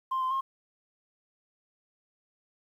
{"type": "tone with pitch steps", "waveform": "sine", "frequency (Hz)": [1049, 1036, 1071], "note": ["C6", "C6", "C6"], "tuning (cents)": [4, -17, 40], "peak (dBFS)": -25, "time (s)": [0.11, 0.41], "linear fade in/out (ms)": 10, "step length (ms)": 100, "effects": ["tanh soft clip ceiling -24 dBFS", "10-bit"]}